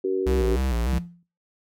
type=harmonic tone; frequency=94.7 Hz; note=F#2; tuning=41 cents sharp; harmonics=3 / 4 / 5; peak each=-31 / -22 / -31 dBFS; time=0.04-0.56 s; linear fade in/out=5 ms
type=tone with vibrato; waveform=square; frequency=61.74 Hz; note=B1; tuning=in tune; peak=-23 dBFS; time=0.26-0.99 s; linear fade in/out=10 ms; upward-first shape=square; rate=3.3 Hz; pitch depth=110 cents each way
type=tone with exponential decay; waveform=sine; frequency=173.3 Hz; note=F3; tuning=13 cents flat; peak=-21 dBFS; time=0.93-1.23 s; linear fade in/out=2 ms; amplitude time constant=64 ms
effects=noise-tail reverb RT60 0.3 s tail -17 dB re dry